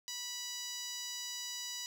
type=tone with band-pass filter; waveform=10% pulse; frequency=980 Hz; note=B5; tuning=14 cents flat; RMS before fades=-42 dBFS; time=0.08-1.86 s; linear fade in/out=0 ms; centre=6700 Hz; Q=1.1; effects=none